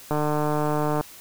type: click train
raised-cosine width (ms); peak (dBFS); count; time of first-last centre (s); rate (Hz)
1; -11; 136; 0.11-1.01; 150
effects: white hiss -45 dBFS RMS until 1.2 s